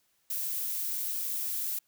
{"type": "noise", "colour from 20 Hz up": "violet", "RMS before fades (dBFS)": -33, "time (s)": [0.3, 1.79], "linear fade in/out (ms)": 5, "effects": ["white hiss -72 dBFS RMS until 1.87 s"]}